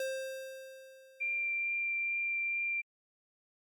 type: tone with exponential decay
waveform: square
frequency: 529 Hz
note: C5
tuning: 19 cents sharp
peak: -33 dBFS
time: 0-1.84 s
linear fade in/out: 2 ms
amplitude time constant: 400 ms
type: tone with vibrato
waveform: sine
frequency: 2372 Hz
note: D7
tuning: 17 cents sharp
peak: -31 dBFS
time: 1.2-2.82 s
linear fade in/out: 20 ms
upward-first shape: triangle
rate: 2.3 Hz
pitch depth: 8 cents each way
effects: Opus 48 kbps